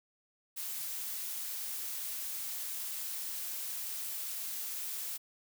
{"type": "noise", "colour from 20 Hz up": "blue", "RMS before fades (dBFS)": -39, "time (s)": [0.56, 5.18], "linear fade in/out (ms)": 20, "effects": []}